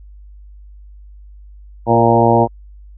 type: harmonic tone with a mistuned harmonic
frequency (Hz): 116.2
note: A#2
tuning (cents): -5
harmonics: 1 / 2 / 3 / 4 / 5 / 6 / 7 / 8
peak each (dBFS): -17 / -17 / -17 / -17 / -17 / -17 / -17 / -17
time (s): 1.86-2.48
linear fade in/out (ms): 50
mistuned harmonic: 4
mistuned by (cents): +18
effects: added 50 Hz sine -36 dBFS peak until 2.97 s